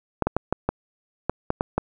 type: clicks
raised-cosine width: 1 ms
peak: -7 dBFS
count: 9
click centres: 0.223 / 0.27 / 0.366 / 0.526 / 0.69 / 1.296 / 1.504 / 1.609 / 1.78 s
effects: none